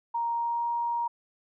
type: tone with pitch glide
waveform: sine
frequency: 935 to 942 Hz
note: A#5 to A#5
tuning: +5 to +18 cents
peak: -26 dBFS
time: 0.14-1.08 s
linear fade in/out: 10 ms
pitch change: +13 cents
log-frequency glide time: 0.33-0.67 s
effects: none